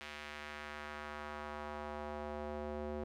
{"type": "tone with band-pass filter sweep", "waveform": "square", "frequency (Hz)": 74.4, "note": "D2", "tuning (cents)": 23, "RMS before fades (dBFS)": -44, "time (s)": [0.01, 3.04], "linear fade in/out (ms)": 0, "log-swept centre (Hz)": [2500, 460], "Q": 1.2, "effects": []}